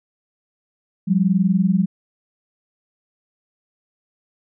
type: tone pair together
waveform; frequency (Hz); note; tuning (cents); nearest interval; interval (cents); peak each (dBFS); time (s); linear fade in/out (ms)
sine; 177.9 / 198.4; F3 / G3; +32 / +21; major second; 189; -17; 1.07-1.86; 20
effects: none